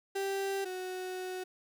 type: tone pair in turn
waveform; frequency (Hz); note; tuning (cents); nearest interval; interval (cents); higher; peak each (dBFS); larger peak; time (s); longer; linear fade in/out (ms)
35% pulse; 391.4 / 369.4; G4 / F#4; -3 / -3; minor second; 100; first; -30 / -35; first; 0.15-0.65 / 0.65-1.44; second; 10
effects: none